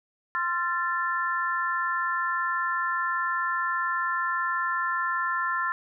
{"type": "chord", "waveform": "sine", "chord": "F major", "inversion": "second", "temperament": "equal with one note detuned", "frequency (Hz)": [1046.5, 1365, 1760], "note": ["C6", "F6", "A6"], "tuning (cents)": [0, -40, 0], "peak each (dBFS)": -29, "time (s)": [0.35, 5.72], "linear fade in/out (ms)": 0, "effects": []}